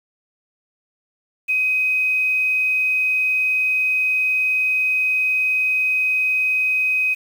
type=tone with quantisation; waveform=sine; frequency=2519 Hz; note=D#7; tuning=21 cents sharp; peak=-16 dBFS; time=1.48-7.15 s; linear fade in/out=20 ms; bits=7; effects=none